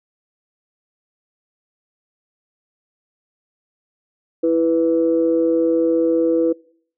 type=tone pair together; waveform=sine; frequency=330.2 / 494.7 Hz; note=E4 / B4; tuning=+3 / +3 cents; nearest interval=perfect fifth; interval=700 cents; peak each=-16 dBFS; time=4.43-6.53 s; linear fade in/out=10 ms; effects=noise-tail reverb RT60 0.6 s tail -25 dB re dry + tanh soft clip ceiling -6 dBFS